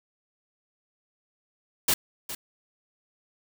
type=noise with echo; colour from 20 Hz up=white; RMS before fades=-22 dBFS; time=1.88-1.94 s; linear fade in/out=5 ms; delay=410 ms; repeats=1; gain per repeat=-13 dB; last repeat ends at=2.35 s; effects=none